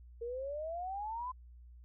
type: exponential sweep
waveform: sine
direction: up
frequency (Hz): 458.4 to 1034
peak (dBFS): -37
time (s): 0.21-1.32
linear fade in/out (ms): 10
effects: added 60 Hz sine -52 dBFS peak until 1.84 s